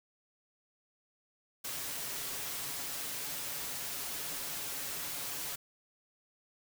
white noise with comb filter, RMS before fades -39 dBFS, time 1.64-5.56 s, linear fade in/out 10 ms, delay 7.1 ms, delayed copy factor +0.5, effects none

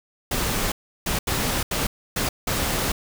pink noise bursts at uneven times, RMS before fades -24 dBFS, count 6, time 0.31-0.72 / 1.06-1.19 / 1.27-1.63 / 1.71-1.87 / 2.16-2.29 / 2.47-2.92 s, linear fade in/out 5 ms, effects none

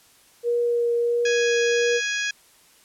sine tone with vibrato, 474.8 Hz, A#4, 32 cents sharp, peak -19 dBFS, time 0.43-2.01 s, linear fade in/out 50 ms, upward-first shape triangle, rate 1.5 Hz, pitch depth 11 cents each way
harmonic tone, 830.6 Hz, G#5, in tune, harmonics 2 / 3 / 4 / 5 / 6 / 7 / 8, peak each -26 / -29 / -32 / -40 / -36 / -36 / -36 dBFS, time 1.25-2.31 s, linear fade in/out 5 ms
effects white hiss -55 dBFS RMS until 2.84 s + low-pass 12000 Hz 12 dB/octave

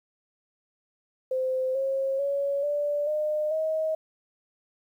sine tone with pitch steps, 518 / 539.1 / 561 / 583.8 / 607.5 / 632.2 Hz, C5 / C#5 / C#5 / D5 / D#5 / D#5, -17 / -48 / +21 / -10 / -42 / +27 cents, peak -24 dBFS, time 1.31-3.95 s, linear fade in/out 5 ms, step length 440 ms, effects 10-bit

